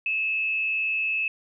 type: tone with frequency modulation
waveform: sine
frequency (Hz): 2600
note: E7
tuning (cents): -24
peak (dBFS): -23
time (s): 0.06-1.28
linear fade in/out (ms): 2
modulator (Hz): 158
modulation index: 0.31
effects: none